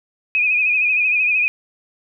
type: tone with vibrato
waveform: sine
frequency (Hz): 2489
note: D#7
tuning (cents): 0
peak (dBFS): -14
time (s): 0.35-1.48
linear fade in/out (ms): 0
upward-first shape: sine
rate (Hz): 13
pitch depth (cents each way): 56
effects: none